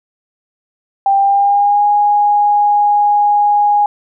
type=tone with pitch glide; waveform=sine; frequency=790 to 825.5 Hz; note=G5 to G#5; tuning=+13 to -11 cents; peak=-8 dBFS; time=1.06-3.86 s; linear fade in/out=2 ms; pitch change=+76 cents; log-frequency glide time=1.17-1.85 s; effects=none